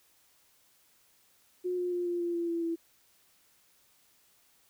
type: tone with pitch steps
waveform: sine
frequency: 361.1 / 357 / 352.9 / 348.8 / 344.8 / 340.8 / 336.9 / 333 Hz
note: F#4 / F4 / F4 / F4 / F4 / F4 / E4 / E4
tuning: -42 / +38 / +18 / -2 / -22 / -42 / +38 / +18 cents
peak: -29 dBFS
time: 1.64-2.76 s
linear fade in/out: 20 ms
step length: 140 ms
effects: white hiss -66 dBFS RMS until 4.69 s